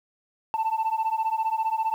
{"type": "beating tone pair", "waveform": "sine", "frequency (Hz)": [880, 895], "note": ["A5", "A5"], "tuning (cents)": [0, 29], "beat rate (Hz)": 15, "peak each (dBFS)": -24, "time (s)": [0.54, 1.94], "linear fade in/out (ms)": 0, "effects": ["tanh soft clip ceiling -20 dBFS", "9-bit"]}